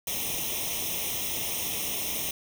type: noise with comb filter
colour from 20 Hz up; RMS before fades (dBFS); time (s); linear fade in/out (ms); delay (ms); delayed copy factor
white; -31; 0.07-2.31; 2; 0.33; +0.9
effects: none

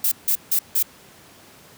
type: noise bursts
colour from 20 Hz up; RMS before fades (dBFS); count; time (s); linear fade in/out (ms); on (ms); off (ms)
violet; -19; 4; 0.04-0.828; 5; 77; 160
effects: pink hiss -48 dBFS RMS until 1.77 s + high-pass 100 Hz 12 dB/octave

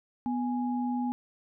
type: tone pair together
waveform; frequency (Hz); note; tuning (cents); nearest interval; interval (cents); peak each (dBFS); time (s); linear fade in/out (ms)
sine; 246.9 / 830.5; B3 / G#5; 0 / 0; octave + major sixth; 2100; -28 / -35; 0.26-1.12; 0
effects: none

